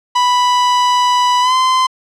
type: tone with pitch glide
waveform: 45% pulse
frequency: 987.8 to 1032.1 Hz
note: B5 to C6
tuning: 0 to -24 cents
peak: -10 dBFS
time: 0.15-1.87 s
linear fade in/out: 10 ms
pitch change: +76 cents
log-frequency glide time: 1.41-1.54 s
effects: low-pass 6000 Hz 12 dB/octave